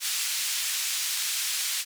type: band-pass noise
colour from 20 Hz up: white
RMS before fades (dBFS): -29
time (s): 0-1.85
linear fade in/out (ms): 50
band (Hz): 2200 to 8800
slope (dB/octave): 12
effects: none